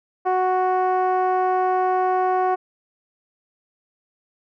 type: tone with low-pass filter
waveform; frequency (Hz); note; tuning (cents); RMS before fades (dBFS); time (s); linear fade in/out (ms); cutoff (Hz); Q
10% pulse; 370; F#4; 0; -20; 0.25-2.56; 20; 810; 1.8
effects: none

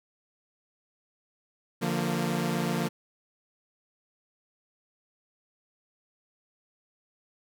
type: chord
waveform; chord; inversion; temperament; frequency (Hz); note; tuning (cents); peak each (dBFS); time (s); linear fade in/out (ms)
sawtooth; Bb major; first; equal with one note detuned; 146.83 / 174.61 / 230; D3 / F3 / Bb3; 0 / 0 / -23; -29 / -26 / -27; 1.81-2.89; 20
effects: none

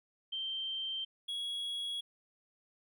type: tone pair in turn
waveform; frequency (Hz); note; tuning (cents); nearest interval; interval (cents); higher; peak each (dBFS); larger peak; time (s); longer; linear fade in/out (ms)
sine / triangle; 3136 / 3332; G7 / G#7; 0 / +5; minor second; 105; second; -35 / -34; second; 0.32-1.05 / 1.28-2.01; neither; 10
effects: none

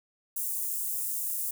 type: high-pass noise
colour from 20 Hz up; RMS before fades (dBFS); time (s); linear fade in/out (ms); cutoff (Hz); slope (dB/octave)
white; -32; 0.36-1.51; 5; 8200; 24
effects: none

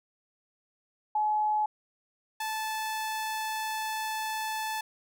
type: tone pair in turn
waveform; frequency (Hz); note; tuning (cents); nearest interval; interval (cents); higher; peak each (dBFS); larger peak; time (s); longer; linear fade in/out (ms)
sine / sawtooth; 850 / 872.9; G#5 / A5; +40 / -14; unison; 46; second; -24 / -27; first; 1.15-1.66 / 2.4-4.81; second; 5
effects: none

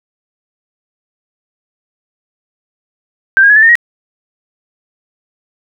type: tone with pitch steps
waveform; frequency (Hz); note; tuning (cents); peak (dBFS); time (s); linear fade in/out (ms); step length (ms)
sine; 1568 / 1628 / 1690.3 / 1754.9 / 1822.1 / 1891.8; G6 / G#6 / G#6 / A6 / A#6 / A#6; 0 / -35 / +30 / -5 / -40 / +25; -3; 3.37-3.754; 0; 64
effects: none

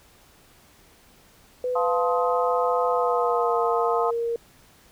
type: tone with pitch glide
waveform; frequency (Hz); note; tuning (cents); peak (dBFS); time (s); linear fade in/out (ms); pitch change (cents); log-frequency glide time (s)
sine; 500 to 466.5; B4 to A#4; +21 to +1; -23; 1.64-4.36; 2; -120; 2.89-3.6
type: chord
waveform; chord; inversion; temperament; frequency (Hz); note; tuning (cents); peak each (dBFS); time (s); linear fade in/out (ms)
sine; F dominant seventh; none; just; 698.5 / 873.1 / 1047.7 / 1257.2; F5 / A5 / C6 / Eb6; 0 / -14 / +2 / +18; -26 / -29 / -28 / -28; 1.75-4.11; 10
effects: pink hiss -55 dBFS RMS until 4.91 s

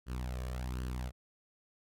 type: tone with flanger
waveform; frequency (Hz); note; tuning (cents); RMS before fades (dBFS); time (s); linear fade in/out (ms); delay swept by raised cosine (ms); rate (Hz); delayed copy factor
sawtooth; 62.6; B1; +24; -38; 0.06-1.12; 50; 0.66 to 1.76; 1.3; +0.65
effects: AAC 48 kbps

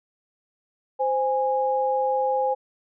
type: tone pair together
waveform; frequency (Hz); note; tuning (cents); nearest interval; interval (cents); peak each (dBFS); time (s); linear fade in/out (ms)
sine; 520 / 825.4; C5 / G#5; -11 / -11; minor sixth; 800; -23; 0.99-2.55; 20
effects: none

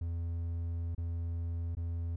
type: tone with dropouts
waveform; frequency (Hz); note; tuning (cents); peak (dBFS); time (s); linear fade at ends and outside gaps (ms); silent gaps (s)
triangle; 84.4; E2; +41; -31; 0.01-2.16; 5; 0.949-0.979 / 1.751-1.769
effects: none

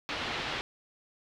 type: low-pass noise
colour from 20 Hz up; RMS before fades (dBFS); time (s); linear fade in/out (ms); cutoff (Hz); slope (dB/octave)
white; -35; 0.09-0.61; 0; 3700; 24
effects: none

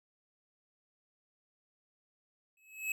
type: tone with exponential growth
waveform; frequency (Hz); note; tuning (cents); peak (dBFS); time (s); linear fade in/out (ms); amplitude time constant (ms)
square; 2579; E7; -39; -30; 2.57-2.92; 2; 74
effects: none

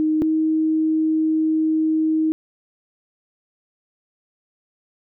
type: tone pair in turn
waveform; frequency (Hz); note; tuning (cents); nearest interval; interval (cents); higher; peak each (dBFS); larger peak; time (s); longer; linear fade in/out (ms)
sine; 311.1 / 315.4; D#4 / D#4; 0 / +24; unison; 24; second; -16; neither; 0-0.22 / 0.22-2.32; second; 0
effects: none

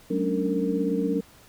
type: tone cluster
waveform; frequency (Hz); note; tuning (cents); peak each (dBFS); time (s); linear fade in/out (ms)
sine; 187.8 / 216 / 278.5 / 295.3 / 459.4; F#3 / A3 / C#4 / D4 / A#4; +26 / -32 / +8 / +10 / -25; -28 / -32 / -28 / -30 / -28; 0.1-1.21; 10
effects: pink hiss -53 dBFS RMS until 1.48 s

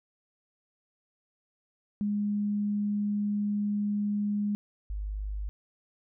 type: tone pair in turn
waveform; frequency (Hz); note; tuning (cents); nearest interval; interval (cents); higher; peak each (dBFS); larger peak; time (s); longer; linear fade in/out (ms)
sine; 206.2 / 50.94; G#3 / G#1; -12 / -33; 2 octaves; 2421; first; -26 / -31; first; 2.01-4.55 / 4.9-5.49; first; 0
effects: none

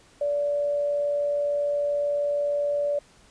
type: tone with amplitude modulation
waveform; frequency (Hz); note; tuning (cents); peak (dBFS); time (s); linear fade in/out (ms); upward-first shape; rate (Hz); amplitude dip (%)
sine; 579; D5; -25; -21; 0.21-2.99; 5; sine; 113; 25
effects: pink hiss -56 dBFS RMS until 3.3 s + resampled to 22050 Hz

